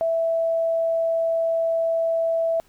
sine tone, 659.3 Hz, E5, in tune, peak -19 dBFS, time 0.01-2.6 s, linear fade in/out 0 ms, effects pink hiss -59 dBFS RMS until 2.68 s

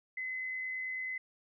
sine tone with amplitude modulation, 2035 Hz, C7, 49 cents flat, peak -34 dBFS, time 0.17-1.18 s, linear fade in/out 5 ms, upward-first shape sine, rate 89.1 Hz, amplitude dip 25%, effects none

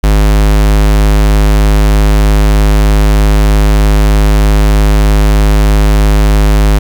square tone, 51.6 Hz, G#1, 10 cents flat, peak -5 dBFS, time 0.03-6.79 s, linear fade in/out 10 ms, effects 7-bit

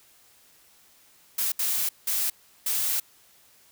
blue noise bursts at uneven times, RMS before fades -26 dBFS, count 4, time 1.38-1.52 / 1.59-1.89 / 2.07-2.3 / 2.66-3 s, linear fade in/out 5 ms, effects white hiss -58 dBFS RMS until 3.71 s

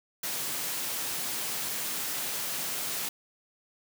white high-pass noise, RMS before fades -33 dBFS, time 0.23-3.09 s, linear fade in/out 5 ms, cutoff 110 Hz, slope 48 dB/octave, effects none

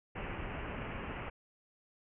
pink low-pass noise, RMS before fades -41 dBFS, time 0.15-1.3 s, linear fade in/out 10 ms, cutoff 2900 Hz, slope 96 dB/octave, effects none

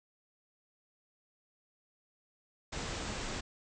pink low-pass noise, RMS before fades -39 dBFS, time 2.72-3.41 s, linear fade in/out 10 ms, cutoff 8100 Hz, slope 96 dB/octave, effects none

